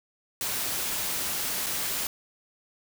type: noise with dropouts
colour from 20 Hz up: white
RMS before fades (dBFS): -30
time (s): 0.41-2.07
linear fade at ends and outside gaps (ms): 1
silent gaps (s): 1.662-1.666
effects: none